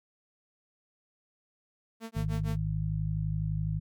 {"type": "tone with tremolo", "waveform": "sawtooth", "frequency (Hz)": 225.7, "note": "A3", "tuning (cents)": 44, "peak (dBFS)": -32, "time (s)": [2, 2.6], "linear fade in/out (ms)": 50, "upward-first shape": "sine", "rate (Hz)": 6.5, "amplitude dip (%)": 100}
{"type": "harmonic tone", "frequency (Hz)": 51.91, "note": "G#1", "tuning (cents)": 0, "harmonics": [1, 2, 3], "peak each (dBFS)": [-35, -33, -31], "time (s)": [2.15, 3.8], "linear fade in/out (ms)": 20}
{"effects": []}